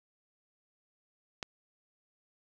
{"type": "click", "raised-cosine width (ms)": 0.2, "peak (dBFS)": -18, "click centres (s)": 1.428, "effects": []}